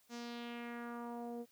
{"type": "tone with low-pass filter sweep", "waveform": "sawtooth", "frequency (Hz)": 237.6, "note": "A#3", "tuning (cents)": 33, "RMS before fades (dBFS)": -45, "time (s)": [0.09, 1.46], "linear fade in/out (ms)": 50, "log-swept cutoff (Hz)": [6500, 490], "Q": 2.3, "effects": ["white hiss -71 dBFS RMS until 1.51 s"]}